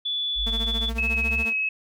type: tone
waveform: sine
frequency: 3450 Hz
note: A7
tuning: 35 cents flat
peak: -24 dBFS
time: 0.05-0.9 s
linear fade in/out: 10 ms
type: linear sweep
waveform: sine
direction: up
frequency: 50 to 66.9 Hz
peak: -27 dBFS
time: 0.35-1.46 s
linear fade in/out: 50 ms
type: tone with tremolo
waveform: sawtooth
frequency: 226.7 Hz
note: A#3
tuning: 48 cents flat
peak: -26 dBFS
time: 0.46-1.53 s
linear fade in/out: 10 ms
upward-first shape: sine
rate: 14 Hz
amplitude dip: 80%
type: tone with vibrato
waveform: sine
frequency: 2571 Hz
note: E7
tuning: 44 cents flat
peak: -22 dBFS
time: 0.98-1.69 s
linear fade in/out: 5 ms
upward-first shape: triangle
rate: 3.1 Hz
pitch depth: 11 cents each way
effects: none